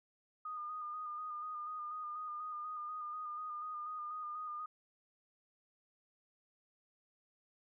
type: tone with vibrato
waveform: sine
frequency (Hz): 1226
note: D#6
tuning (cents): -26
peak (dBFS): -40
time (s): 0.45-4.66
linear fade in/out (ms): 5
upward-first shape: square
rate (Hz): 4.1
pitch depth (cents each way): 25
effects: none